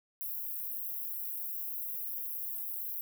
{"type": "high-pass noise", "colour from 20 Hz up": "white", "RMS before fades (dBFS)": -38, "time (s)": [0.21, 3.01], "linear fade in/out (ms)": 0, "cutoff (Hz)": 12000, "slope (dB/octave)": 48, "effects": []}